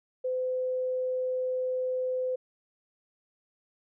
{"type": "tone", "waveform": "sine", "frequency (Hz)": 510, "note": "C5", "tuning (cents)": -44, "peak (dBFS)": -27, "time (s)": [0.24, 2.36], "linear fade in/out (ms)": 10, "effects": []}